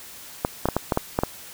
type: clicks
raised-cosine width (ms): 1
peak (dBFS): -6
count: 8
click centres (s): 0.449 / 0.656 / 0.687 / 0.766 / 0.922 / 0.974 / 1.189 / 1.235
effects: white hiss -42 dBFS RMS until 1.53 s